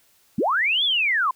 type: linear two-way sweep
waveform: sine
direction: up then down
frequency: 155.56 to 3527 to 978 Hz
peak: -18 dBFS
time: 0.38-1.31 s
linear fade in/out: 5 ms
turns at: 0.84 s
effects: white hiss -60 dBFS RMS until 1.35 s